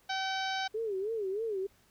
harmonic tone, 766 Hz, G5, 40 cents flat, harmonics 1 / 2 / 3 / 4 / 5 / 6 / 7 / 8, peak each -34 / -37 / -43 / -42 / -41 / -45 / -46 / -51 dBFS, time 0.09-0.68 s, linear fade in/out 10 ms
sine tone with vibrato, 415.3 Hz, G#4, in tune, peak -31 dBFS, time 0.74-1.67 s, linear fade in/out 10 ms, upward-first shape sine, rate 3.2 Hz, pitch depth 170 cents each way
effects pink hiss -66 dBFS RMS until 1.9 s

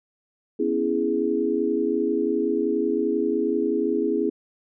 sine chord, C# minor seventh, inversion third, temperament equal, 246.9 / 277.2 / 329.6 / 415.3 Hz, B3 / C#4 / E4 / G#4, 0 / 0 / 0 / 0 cents, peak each -28 / -28 / -25 / -24 dBFS, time 0.59-4.3 s, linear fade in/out 10 ms, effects none

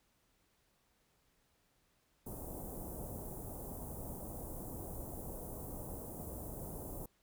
pink band-stop noise, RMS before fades -45 dBFS, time 2.26-7.06 s, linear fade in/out 5 ms, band 810 to 9800 Hz, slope 24 dB/octave, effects pink hiss -75 dBFS RMS until 7.22 s

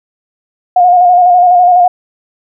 sine tone with vibrato, 716 Hz, F5, 43 cents sharp, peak -3 dBFS, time 0.76-1.88 s, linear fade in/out 5 ms, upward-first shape square, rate 12 Hz, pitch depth 30 cents each way, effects none

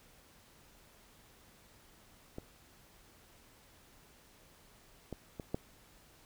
clicks, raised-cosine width 2 ms, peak -28 / -27 / -27 / -20 dBFS, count 4, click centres 2.384 / 5.127 / 5.398 / 5.545 s, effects pink hiss -62 dBFS RMS until 6.25 s

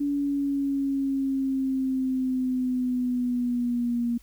sine exponential sweep, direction down, 286.6 to 236.3 Hz, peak -23 dBFS, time 0-4.18 s, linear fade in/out 10 ms, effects added 50 Hz sine -52 dBFS peak until 4.22 s + white hiss -60 dBFS RMS until 4.22 s

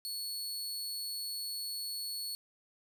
sawtooth tone, 4400 Hz, C#8, 14 cents flat, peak -34 dBFS, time 0.05-2.35 s, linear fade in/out 0 ms, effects none

